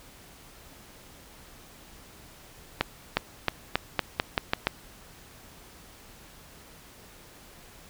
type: accelerating click train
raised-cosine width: 0.3 ms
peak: -6 dBFS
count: 9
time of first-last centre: 2.81-4.67 s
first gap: 360 ms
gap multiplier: 0.87
effects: pink hiss -51 dBFS RMS until 7.89 s